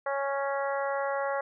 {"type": "harmonic tone", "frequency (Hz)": 277.2, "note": "C#4", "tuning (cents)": 0, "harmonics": [2, 3, 4, 5, 6, 7], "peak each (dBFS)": [-30, -34, -36, -38, -40, -41], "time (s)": [0.06, 1.41], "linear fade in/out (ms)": 5, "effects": []}